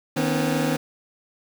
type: tone cluster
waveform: 25% pulse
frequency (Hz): 156.2 / 246.7 / 271.3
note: D#3 / B3 / C#4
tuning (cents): +7 / -2 / -37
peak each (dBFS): -22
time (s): 0.16-0.77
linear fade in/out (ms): 10
effects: 7-bit